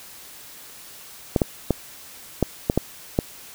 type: clicks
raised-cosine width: 2 ms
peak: -4 dBFS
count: 7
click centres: 1.362 / 1.418 / 1.707 / 2.427 / 2.699 / 2.776 / 3.189 s
effects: white hiss -43 dBFS RMS until 3.54 s